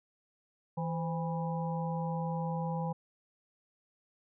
harmonic tone with a mistuned harmonic, 163.9 Hz, E3, 10 cents flat, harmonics 1 / 3 / 5 / 6, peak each -33 / -40 / -39 / -43 dBFS, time 0.77-2.93 s, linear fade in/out 10 ms, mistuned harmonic 3, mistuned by +75 cents, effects none

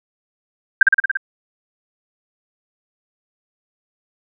sine tone with echo, 1582 Hz, G6, 15 cents sharp, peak -4 dBFS, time 0.81-0.83 s, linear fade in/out 5 ms, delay 57 ms, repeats 6, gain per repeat -2 dB, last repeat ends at 1.172 s, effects none

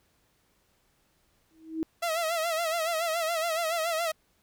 sine tone with exponential growth, 320.6 Hz, E4, 48 cents flat, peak -24 dBFS, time 1.51-1.83 s, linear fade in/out 0 ms, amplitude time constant 68 ms
sawtooth tone with vibrato, 659.3 Hz, E5, in tune, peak -23 dBFS, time 2.02-4.12 s, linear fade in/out 10 ms, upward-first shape sine, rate 7.1 Hz, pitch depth 83 cents each way
effects pink hiss -69 dBFS RMS until 4.42 s

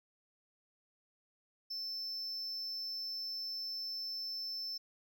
triangle tone, 5300 Hz, E8, 9 cents sharp, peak -37 dBFS, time 1.7-4.78 s, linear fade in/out 10 ms, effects none

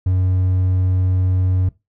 triangle tone, 92.5 Hz, F#2, in tune, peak -12 dBFS, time 0.06-1.69 s, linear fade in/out 5 ms, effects noise-tail reverb RT60 0.2 s tail -18 dB re dry

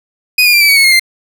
30% pulse tone with pitch steps, 2489 / 2428 / 2368 / 2310 / 2254 / 2198 / 2144 / 2092 Hz, D#7 / D#7 / D7 / D7 / C#7 / C#7 / C7 / C7, 0 / -43 / +14 / -29 / +28 / -15 / +42 / -1 cents, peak -3 dBFS, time 0.38-0.996 s, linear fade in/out 5 ms, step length 77 ms, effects none

